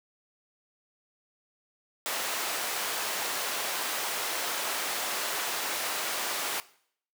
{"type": "high-pass noise", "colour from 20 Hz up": "pink", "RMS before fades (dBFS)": -32, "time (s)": [2.06, 6.6], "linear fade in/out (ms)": 0, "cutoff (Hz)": 630, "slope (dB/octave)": 12, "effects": ["noise-tail reverb RT60 0.6 s tail -19 dB re dry"]}